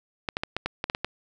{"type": "clicks", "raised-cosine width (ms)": 0.3, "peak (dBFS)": -11, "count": 9, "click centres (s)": [0.288, 0.369, 0.435, 0.566, 0.66, 0.841, 0.899, 0.949, 1.046], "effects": []}